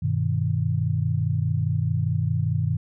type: chord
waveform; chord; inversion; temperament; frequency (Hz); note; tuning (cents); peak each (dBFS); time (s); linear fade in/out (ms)
sine; G augmented; none; equal with one note detuned; 98 / 122.83 / 155.56; G2 / B2 / D#3; 0 / -9 / 0; -25; 0.02-2.77; 10
effects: none